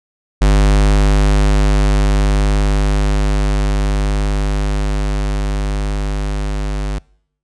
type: tone with level ramp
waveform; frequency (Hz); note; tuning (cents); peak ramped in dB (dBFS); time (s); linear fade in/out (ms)
square; 50.3; G1; +45; -8 to -18; 0.41-6.99; 10
effects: noise-tail reverb RT60 0.7 s tail -25 dB re dry + resampled to 22050 Hz